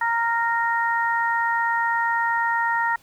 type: harmonic tone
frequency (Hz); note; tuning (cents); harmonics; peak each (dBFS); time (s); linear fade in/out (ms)
464.1; A#4; -8; 2 / 3 / 4; -22 / -27 / -24; 0.01-2.96; 5
effects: pink hiss -55 dBFS RMS until 3.02 s